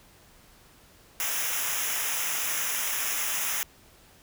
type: noise with comb filter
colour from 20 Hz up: white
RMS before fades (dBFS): -29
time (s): 1.2-3.63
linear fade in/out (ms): 0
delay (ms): 0.23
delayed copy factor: -0.8
effects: pink hiss -56 dBFS RMS until 4.22 s